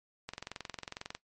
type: click train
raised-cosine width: 0.2 ms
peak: -22 dBFS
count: 20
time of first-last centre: 0.29-1.15 s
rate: 22.1 Hz
effects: noise-tail reverb RT60 0.1 s tail -17 dB re dry + MP3 48 kbps